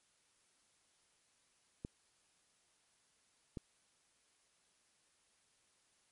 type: clicks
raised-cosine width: 3 ms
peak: -29 dBFS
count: 2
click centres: 1.849 / 3.572 s
effects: white hiss -74 dBFS RMS until 6.11 s + MP3 48 kbps